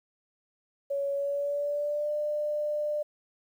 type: tone with pitch glide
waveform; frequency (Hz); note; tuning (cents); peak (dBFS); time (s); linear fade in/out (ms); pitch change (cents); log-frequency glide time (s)
sine; 560 to 596.7; C#5 to D5; +18 to +27; -27; 0.9-3.03; 10; +109; 1.14-2.12
effects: 10-bit